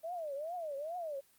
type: tone with vibrato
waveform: sine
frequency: 629 Hz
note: D#5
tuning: 19 cents sharp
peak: -37 dBFS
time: 0.03-1.21 s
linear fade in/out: 20 ms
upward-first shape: triangle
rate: 2.4 Hz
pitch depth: 270 cents each way
effects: white hiss -67 dBFS RMS until 1.38 s + Opus 24 kbps